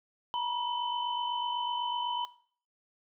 sine tone cluster, 922 / 970 / 3035 Hz, A#5 / B5 / F#7, -19 / -31 / +43 cents, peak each -39 / -31 / -37 dBFS, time 0.34-2.25 s, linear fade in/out 0 ms, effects noise-tail reverb RT60 0.5 s tail -18 dB re dry

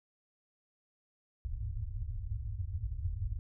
white low-pass noise, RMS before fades -37 dBFS, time 1.45-3.39 s, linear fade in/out 0 ms, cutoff 110 Hz, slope 96 dB/octave, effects none

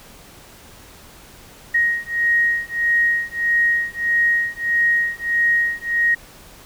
sine beating tone pair, 1877 / 1878.6 Hz, A#6 / A#6, +11 / +13 cents, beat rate 1.6 Hz, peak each -19 dBFS, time 1.74-6.15 s, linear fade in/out 10 ms, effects pink hiss -44 dBFS RMS until 6.65 s

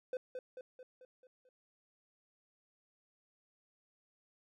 triangle tone with echo, 508 Hz, B4, 49 cents sharp, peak -33 dBFS, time 0.13-0.17 s, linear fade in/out 2 ms, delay 220 ms, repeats 6, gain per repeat -5 dB, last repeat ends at 1.49 s, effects none

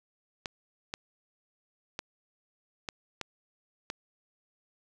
clicks, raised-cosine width 0.2 ms, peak -17 dBFS, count 6, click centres 0.458 / 0.939 / 1.991 / 2.888 / 3.213 / 3.901 s, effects none

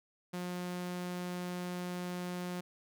sawtooth tone, 178.7 Hz, F3, 40 cents sharp, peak -33 dBFS, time 0.33-2.61 s, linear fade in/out 10 ms, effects none

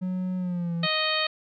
triangle tone with pitch glide, 183.9 to 168.64 Hz, F#3 to E3, -10 to +40 cents, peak -24 dBFS, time 0.01-0.87 s, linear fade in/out 20 ms, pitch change -150 cents, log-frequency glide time 0.37-0.75 s
harmonic tone, 623 Hz, D#5, 2 cents sharp, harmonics 1 / 2 / 3 / 4 / 5 / 6 / 7, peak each -31 / -31 / -31 / -31 / -31 / -31 / -31 dBFS, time 0.83-1.27 s, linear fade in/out 5 ms
effects none

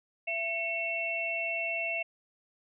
sine tone cluster, 669 / 2205 / 2695 Hz, E5 / C#7 / E7, +25 / -10 / +38 cents, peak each -36 / -36 / -32 dBFS, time 0.27-2.03 s, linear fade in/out 10 ms, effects none

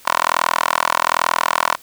10% pulse tone with high-pass filter, 41.2 Hz, E1, in tune, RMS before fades -18 dBFS, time 0.05-1.76 s, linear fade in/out 20 ms, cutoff 1000 Hz, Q 3.2, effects white hiss -46 dBFS RMS until 1.82 s

